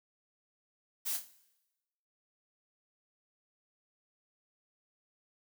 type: noise with echo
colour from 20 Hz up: blue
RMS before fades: -35 dBFS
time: 1.05-1.18 s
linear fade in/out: 20 ms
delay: 27 ms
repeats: 5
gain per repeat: -7 dB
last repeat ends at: 1.315 s
effects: noise-tail reverb RT60 1.0 s tail -18 dB re dry